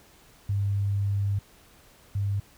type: tone pair in turn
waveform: sine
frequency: 100 / 100 Hz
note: G2 / G2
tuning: +35 / +35 cents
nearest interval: unison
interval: 0 cents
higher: neither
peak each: -23 / -24 dBFS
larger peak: first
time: 0.49-1.39 / 2.15-2.4 s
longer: first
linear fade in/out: 5 ms
effects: pink hiss -56 dBFS RMS until 2.57 s